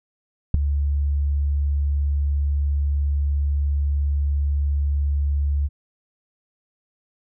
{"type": "tone with ADSR envelope", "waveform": "sine", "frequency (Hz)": 71.5, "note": "D2", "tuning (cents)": -46, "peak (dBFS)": -6, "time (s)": [0.54, 5.69], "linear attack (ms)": 4, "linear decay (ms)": 4, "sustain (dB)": -12, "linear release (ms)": 35, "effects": []}